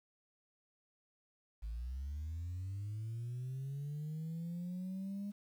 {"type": "linear sweep", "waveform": "sine", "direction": "up", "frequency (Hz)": [51.8, 204.6], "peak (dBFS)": -37, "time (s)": [1.62, 5.32], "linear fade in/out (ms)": 20, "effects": ["tanh soft clip ceiling -37 dBFS", "11-bit"]}